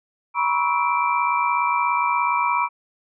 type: tone cluster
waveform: sine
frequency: 965 / 1022 / 1112 / 1305 / 2343 Hz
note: B5 / C6 / C#6 / E6 / D7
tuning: -40 / -41 / +5 / -18 / -5 cents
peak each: -21 / -29 / -24 / -27 / -26 dBFS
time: 0.34-2.69 s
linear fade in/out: 50 ms
effects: none